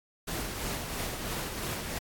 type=noise with tremolo; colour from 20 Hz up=pink; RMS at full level=-34 dBFS; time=0.27-1.99 s; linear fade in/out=10 ms; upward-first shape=sine; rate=3 Hz; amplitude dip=40%; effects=AAC 64 kbps